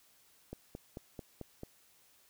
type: click train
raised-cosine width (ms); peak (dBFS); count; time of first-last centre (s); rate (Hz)
2; -29; 6; 0.53-1.634; 4.53
effects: white hiss -66 dBFS RMS until 2.29 s